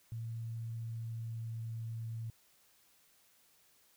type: tone with pitch glide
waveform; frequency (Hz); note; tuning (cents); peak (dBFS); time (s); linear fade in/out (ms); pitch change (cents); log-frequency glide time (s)
sine; 114.4 to 113.61; A#2 to A#2; -32 to -44; -38; 0.12-2.3; 0; -12; 0.85-1.56
effects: white hiss -68 dBFS RMS until 3.96 s